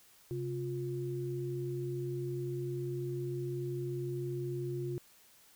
sine tone pair together, 133.4 / 353.6 Hz, C3 / F4, +34 / +22 cents, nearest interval octave + perfect fourth, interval 1688 cents, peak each -37 / -37 dBFS, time 0.31-4.98 s, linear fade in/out 0 ms, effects white hiss -62 dBFS RMS until 5.55 s

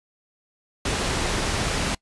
pink low-pass noise, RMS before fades -25 dBFS, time 0.85-1.95 s, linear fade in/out 5 ms, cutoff 8400 Hz, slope 12 dB/octave, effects noise-tail reverb RT60 0.1 s tail -24 dB re dry + resampled to 24000 Hz

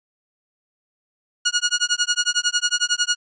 10% pulse tone with tremolo, 1444 Hz, F#6, 43 cents flat, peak -6 dBFS, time 1.45-3.16 s, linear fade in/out 10 ms, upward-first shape sine, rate 11 Hz, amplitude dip 100%, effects resampled to 16000 Hz

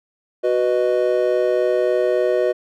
triangle chord, B major, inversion second, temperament just, 370.4 / 493.9 / 617.4 Hz, F#4 / B4 / D#5, +2 / 0 / -14 cents, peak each -18 dBFS, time 0.43-2.53 s, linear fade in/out 20 ms, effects none

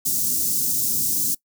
white band-stop noise, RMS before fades -22 dBFS, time 0.05-1.35 s, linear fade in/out 10 ms, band 310 to 5700 Hz, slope 24 dB/octave, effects noise-tail reverb RT60 0.1 s tail -22 dB re dry + high-pass 100 Hz 12 dB/octave

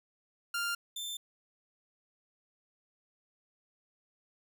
sawtooth tone pair in turn, 1396.9 / 3555 Hz, F6 / A7, 0 / +17 cents, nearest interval octave + major third, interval 1617 cents, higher second, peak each -28 / -34 dBFS, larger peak first, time 0.54-0.75 / 0.96-1.17 s, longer neither, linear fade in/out 5 ms, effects none

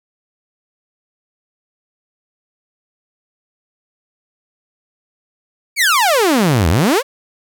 sawtooth exponential two-way sweep, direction down then up, 2378 to 75 to 595 Hz, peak -7 dBFS, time 5.76-7.03 s, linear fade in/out 50 ms, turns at 6.69 s, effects none

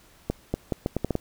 accelerating click train, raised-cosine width 2 ms, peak -11 dBFS, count 8, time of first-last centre 0.3-1.154 s, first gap 240 ms, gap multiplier 0.76, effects pink hiss -56 dBFS RMS until 1.2 s

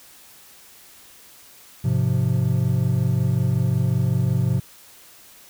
triangle chord, F minor, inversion first, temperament equal with one note detuned, 103.83 / 129.24 / 174.61 Hz, Ab2 / C3 / F3, 0 / -21 / 0 cents, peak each -21 / -18 / -23 dBFS, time 1.84-4.6 s, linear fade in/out 10 ms, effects white hiss -48 dBFS RMS until 5.49 s

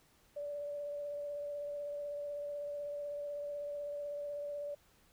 sine tone with vibrato, 580 Hz, D5, 22 cents flat, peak -38 dBFS, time 0.36-4.75 s, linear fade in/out 10 ms, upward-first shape triangle, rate 16 Hz, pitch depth 18 cents each way, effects pink hiss -68 dBFS RMS until 5.12 s

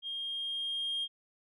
sine tone with level ramp, 3225 Hz, G7, 48 cents sharp, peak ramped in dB -35 to -29 dBFS, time 0.02-1.08 s, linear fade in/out 50 ms, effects tanh soft clip ceiling -29 dBFS

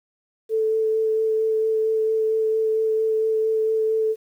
sine tone with vibrato, 440 Hz, A4, in tune, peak -18 dBFS, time 0.49-4.16 s, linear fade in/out 50 ms, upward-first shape sine, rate 4.4 Hz, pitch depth 10 cents each way, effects 9-bit

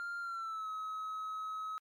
triangle tone with pitch glide, 1396 to 1280.1 Hz, F6 to D#6, -1 to +49 cents, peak -35 dBFS, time 0-1.78 s, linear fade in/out 0 ms, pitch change -150 cents, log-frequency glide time 0.2-0.69 s, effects tanh soft clip ceiling -31 dBFS + MP3 96 kbps

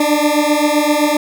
20% pulse beating tone pair, 293.7 / 301.4 Hz, D4 / D4, 0 / +45 cents, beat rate 7.7 Hz, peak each -10 dBFS, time 0-1.17 s, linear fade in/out 5 ms, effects none

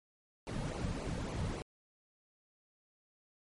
brown noise with flanger, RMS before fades -38 dBFS, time 0.47-1.62 s, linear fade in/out 0 ms, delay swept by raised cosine 0.56 to 2.96 ms, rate 3.6 Hz, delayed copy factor -0.75, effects MP3 48 kbps

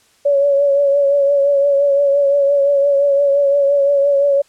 sine tone with vibrato, 563 Hz, C#5, 27 cents sharp, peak -10 dBFS, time 0.25-4.42 s, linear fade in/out 10 ms, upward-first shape triangle, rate 5.8 Hz, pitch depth 39 cents each way, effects white hiss -54 dBFS RMS until 4.48 s + low-pass 9000 Hz 12 dB/octave

